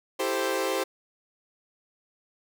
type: chord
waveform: sawtooth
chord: A minor seventh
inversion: second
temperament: equal with one note detuned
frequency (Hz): 329.6 / 392 / 441.3 / 523.3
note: E4 / G4 / A4 / C5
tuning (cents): 0 / 0 / +5 / 0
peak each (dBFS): -30 / -26 / -31 / -25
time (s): 0.19-0.84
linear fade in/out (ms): 10
effects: none